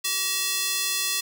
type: tone with high-pass filter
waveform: square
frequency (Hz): 381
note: G4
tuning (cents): -49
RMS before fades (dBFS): -26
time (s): 0.04-1.21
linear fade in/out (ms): 10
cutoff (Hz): 3600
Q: 0.78
effects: none